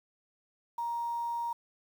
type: tone with quantisation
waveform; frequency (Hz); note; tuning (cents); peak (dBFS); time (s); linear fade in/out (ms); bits
sine; 940; A#5; +14; -31; 0.78-1.53; 5; 9
effects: none